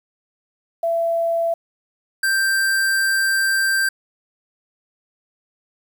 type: tone pair in turn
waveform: sine / square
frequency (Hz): 670 / 1572.5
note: E5 / G6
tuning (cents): +28 / +5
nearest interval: octave + minor third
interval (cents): 1477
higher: second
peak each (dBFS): -17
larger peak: neither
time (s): 0.83-1.54 / 2.23-3.89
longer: second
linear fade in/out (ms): 5
effects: 8-bit